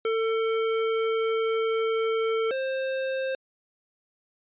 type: tone pair in turn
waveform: square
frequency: 448 / 528.6 Hz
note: A4 / C5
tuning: +31 / +18 cents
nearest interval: minor third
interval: 287 cents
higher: second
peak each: -24 / -27 dBFS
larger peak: first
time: 0.05-2.51 / 2.51-3.35 s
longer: first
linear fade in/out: 2 ms
effects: resampled to 8000 Hz